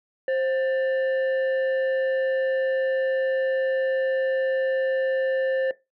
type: tone pair together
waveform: sine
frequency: 527.1 / 1773 Hz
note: C5 / A6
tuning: +13 / +13 cents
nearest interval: octave + major sixth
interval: 2100 cents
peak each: -20 / -30 dBFS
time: 0.28-5.71 s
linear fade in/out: 2 ms
effects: noise-tail reverb RT60 0.2 s tail -17 dB re dry + tanh soft clip ceiling -18 dBFS